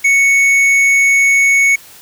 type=tone with tanh clipping; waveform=sine; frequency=2217 Hz; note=C#7; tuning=in tune; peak=-9 dBFS; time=0.04-1.76 s; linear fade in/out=10 ms; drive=9 dB; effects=white hiss -39 dBFS RMS until 2.01 s